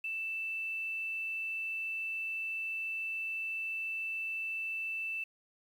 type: tone with quantisation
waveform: sine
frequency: 2653 Hz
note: E7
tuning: 10 cents sharp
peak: -34 dBFS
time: 0.04-5.24 s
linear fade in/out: 5 ms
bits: 10
effects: none